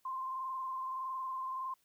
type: tone with frequency modulation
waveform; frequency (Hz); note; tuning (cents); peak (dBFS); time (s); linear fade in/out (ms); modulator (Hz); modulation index
sine; 1046.5; C6; 0; -36; 0.05-1.74; 5; 21.6; 0.93
effects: white hiss -74 dBFS RMS until 1.84 s